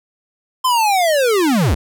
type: linear sweep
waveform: square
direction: down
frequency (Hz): 1046.5 to 51.6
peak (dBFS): -13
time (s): 0.64-1.75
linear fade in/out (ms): 10
effects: none